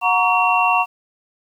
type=tone cluster; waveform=sine; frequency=730 / 933 / 1128 / 2729 Hz; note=F#5 / A#5 / C#6 / F7; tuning=-24 / +1 / +30 / -41 cents; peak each=-19 dBFS; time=0.01-0.86 s; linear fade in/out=50 ms; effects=8-bit